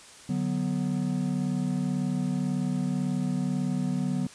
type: chord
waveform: triangle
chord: B minor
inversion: first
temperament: equal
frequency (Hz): 146.83 / 185 / 246.9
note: D3 / F#3 / B3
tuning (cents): 0 / 0 / 0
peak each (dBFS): -29 / -27 / -28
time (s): 0.29-4.27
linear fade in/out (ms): 5
effects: white hiss -49 dBFS RMS until 4.34 s + resampled to 22050 Hz